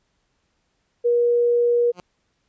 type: tone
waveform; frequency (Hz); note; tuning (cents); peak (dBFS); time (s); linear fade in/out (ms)
sine; 478.1; A#4; +44; -15; 1.04-1.92; 20
type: tone with exponential growth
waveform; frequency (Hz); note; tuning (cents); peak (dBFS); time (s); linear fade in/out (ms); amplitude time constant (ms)
10% pulse; 178.8; F3; +41; -25; 1.92-2; 2; 16
effects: pink hiss -70 dBFS RMS until 2.48 s + resampled to 16000 Hz